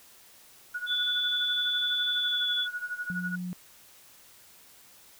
sine tone with tremolo, 1459 Hz, F#6, 25 cents flat, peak -29 dBFS, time 0.74-3.36 s, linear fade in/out 10 ms, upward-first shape sine, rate 12 Hz, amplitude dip 80%
sine tone with pitch glide, 3462 to 3432 Hz, A7 to A7, -29 to -44 cents, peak -26 dBFS, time 0.86-2.68 s, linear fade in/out 50 ms, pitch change -15 cents, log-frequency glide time 2.15-2.47 s
sine tone, 179.8 Hz, F#3, 49 cents flat, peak -32 dBFS, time 3.1-3.53 s, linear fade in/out 0 ms
effects white hiss -55 dBFS RMS until 5.19 s

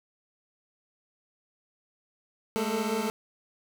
25% pulse tone cluster, 208.4 / 224.5 / 443.5 Hz, G#3 / A3 / A4, +6 / +35 / +14 cents, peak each -28 dBFS, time 2.56-3.1 s, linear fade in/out 0 ms, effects 10-bit

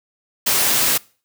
white noise, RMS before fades -17 dBFS, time 0.46-0.98 s, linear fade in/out 10 ms, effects noise-tail reverb RT60 0.4 s tail -24 dB re dry + high-pass 100 Hz 12 dB/octave

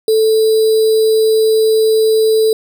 sine tone with sample-and-hold, 440 Hz, A4, in tune, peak -8 dBFS, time 0.08-2.53 s, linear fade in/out 2 ms, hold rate 4410 Hz, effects none

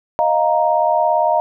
sine chord, Eb suspended second, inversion none, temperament just, 622.3 / 700 / 933.4 Hz, Eb5 / F5 / Bb5, 0 / +4 / +2 cents, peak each -17 dBFS, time 0.19-1.4 s, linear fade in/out 0 ms, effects none

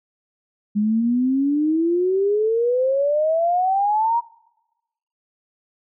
sine exponential sweep, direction up, 204.8 to 955 Hz, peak -16 dBFS, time 0.75-4.21 s, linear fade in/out 20 ms, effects noise-tail reverb RT60 1.0 s tail -24 dB re dry

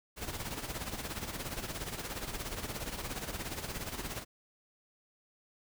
pink noise with tremolo, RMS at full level -37 dBFS, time 0.16-4.25 s, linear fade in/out 50 ms, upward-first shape sine, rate 17 Hz, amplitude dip 65%, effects none

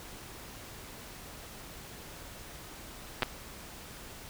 clicks, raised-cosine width 0.3 ms, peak -11 dBFS, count 2, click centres 3.223 / 3.231 s, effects pink hiss -47 dBFS RMS until 4.29 s

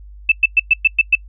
sine tone bursts, 2637 Hz, E7, in tune, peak -7 dBFS, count 7, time 0.29-1.153 s, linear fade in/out 5 ms, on 29 ms, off 110 ms, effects noise-tail reverb RT60 0.1 s tail -23 dB re dry + added 50 Hz sine -35 dBFS peak until 1.28 s

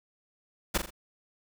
pink noise with echo, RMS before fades -26 dBFS, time 0.74-0.78 s, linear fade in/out 10 ms, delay 42 ms, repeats 3, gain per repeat -7 dB, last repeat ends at 0.906 s, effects none

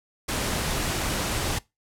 pink noise, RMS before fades -27 dBFS, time 0.28-1.59 s, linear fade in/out 10 ms, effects noise-tail reverb RT60 0.2 s tail -21 dB re dry + low-pass 12000 Hz 12 dB/octave

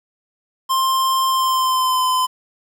square tone with pitch glide, 1053 to 1021.8 Hz, C6 to C6, +11 to -41 cents, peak -16 dBFS, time 0.69-2.27 s, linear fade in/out 20 ms, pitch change -52 cents, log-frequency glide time 1.3-2.04 s, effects 8-bit

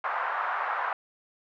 white band-pass noise, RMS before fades -30 dBFS, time 0.04-0.93 s, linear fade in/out 2 ms, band 780 to 1400 Hz, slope 24 dB/octave, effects none

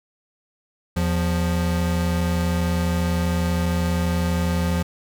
square tone pair together, 82.41 / 174.82 Hz, E2 / F3, 0 / +2 cents, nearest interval octave + minor second, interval 1302 cents, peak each -23 dBFS, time 0.96-4.83 s, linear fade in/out 10 ms, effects none

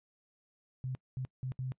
sine tone bursts at uneven times, 129.3 Hz, C3, 20 cents flat, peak -34 dBFS, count 4, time 0.84-0.95 / 1.17-1.25 / 1.43-1.52 / 1.59-1.72 s, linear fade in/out 0 ms, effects noise-tail reverb RT60 0.1 s tail -23 dB re dry + resampled to 8000 Hz

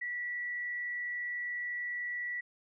sine tone with frequency modulation, 1949 Hz, B6, 23 cents flat, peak -34 dBFS, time 0.01-2.41 s, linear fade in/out 10 ms, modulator 89.7 Hz, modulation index 0.32, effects none

